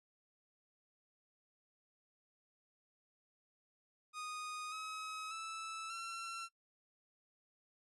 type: tone with pitch steps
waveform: sawtooth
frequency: 1239 / 1276 / 1314.2 / 1353.5 Hz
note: D#6 / D#6 / E6 / E6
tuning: -8 / +43 / -6 / +45 cents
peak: -39 dBFS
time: 4.13-6.49 s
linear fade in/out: 50 ms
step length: 590 ms
effects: noise-tail reverb RT60 0.1 s tail -19 dB re dry + resampled to 24000 Hz